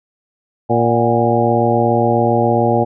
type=harmonic tone with a mistuned harmonic; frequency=117 Hz; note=A#2; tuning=7 cents sharp; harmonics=1 / 2 / 3 / 4 / 5 / 6 / 7; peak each=-19 / -19 / -19 / -19 / -19 / -19 / -19 dBFS; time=0.69-2.85 s; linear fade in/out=20 ms; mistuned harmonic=6; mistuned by=+72 cents; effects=none